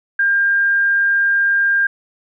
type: tone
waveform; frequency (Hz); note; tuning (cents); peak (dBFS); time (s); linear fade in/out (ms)
sine; 1602; G6; +37; -12; 0.19-1.87; 5
effects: none